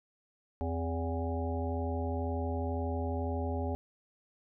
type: harmonic tone with a mistuned harmonic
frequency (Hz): 82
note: E2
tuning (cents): -9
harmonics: 1 / 3 / 5 / 7 / 9 / 10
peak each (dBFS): -33 / -38 / -40 / -41 / -43 / -43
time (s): 0.61-3.75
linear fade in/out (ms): 0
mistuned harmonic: 3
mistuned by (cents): +83
effects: none